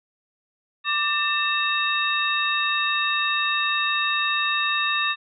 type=tone cluster; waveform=sine; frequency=1177 / 1794 / 2660 / 3736 Hz; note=D6 / A6 / E7 / A#7; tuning=+3 / +33 / +15 / +3 cents; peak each=-26 dBFS; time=0.84-5.16 s; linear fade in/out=50 ms; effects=none